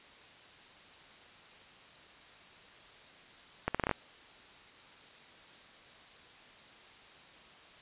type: accelerating click train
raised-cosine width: 0.5 ms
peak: -14 dBFS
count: 7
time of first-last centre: 3.68-3.912 s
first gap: 66 ms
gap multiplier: 0.78
effects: white hiss -55 dBFS RMS until 7.81 s + resampled to 8000 Hz